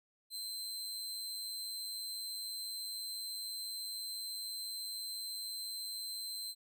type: tone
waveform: sawtooth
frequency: 4102 Hz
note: C8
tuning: 35 cents flat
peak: -37 dBFS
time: 0.3-6.55 s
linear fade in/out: 50 ms
effects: none